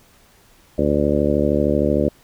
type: harmonic tone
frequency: 73.1 Hz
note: D2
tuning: 7 cents flat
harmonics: 1 / 2 / 3 / 4 / 5 / 6 / 7 / 8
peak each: -25 / -26 / -22 / -22 / -23 / -26 / -23 / -23 dBFS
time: 0.78-2.09 s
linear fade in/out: 5 ms
effects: pink hiss -53 dBFS RMS until 2.23 s